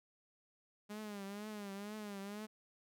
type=tone with vibrato; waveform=sawtooth; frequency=205.2 Hz; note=G#3; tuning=21 cents flat; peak=-40 dBFS; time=0.89-2.47 s; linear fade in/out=20 ms; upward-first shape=triangle; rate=2.1 Hz; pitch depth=96 cents each way; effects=none